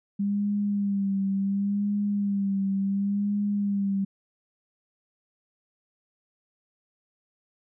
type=tone with vibrato; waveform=sine; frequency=199.8 Hz; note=G3; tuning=33 cents sharp; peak=-23 dBFS; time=0.19-4.05 s; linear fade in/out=10 ms; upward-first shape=sine; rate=0.7 Hz; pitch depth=43 cents each way; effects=none